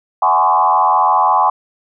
sine tone with frequency modulation, 932.3 Hz, A#5, in tune, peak -9 dBFS, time 0.22-1.5 s, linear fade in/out 5 ms, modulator 85.6 Hz, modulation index 2.4, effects none

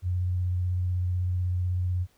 sine tone with vibrato, 90.2 Hz, F#2, 44 cents flat, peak -24 dBFS, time 0.02-2.07 s, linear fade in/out 50 ms, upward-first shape sine, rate 16 Hz, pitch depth 18 cents each way, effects pink hiss -65 dBFS RMS until 2.17 s

